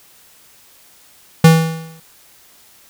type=tone with exponential decay; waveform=square; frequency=162.4 Hz; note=E3; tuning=26 cents flat; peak=-3 dBFS; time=1.44-2 s; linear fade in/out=5 ms; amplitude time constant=120 ms; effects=white hiss -48 dBFS RMS until 2.89 s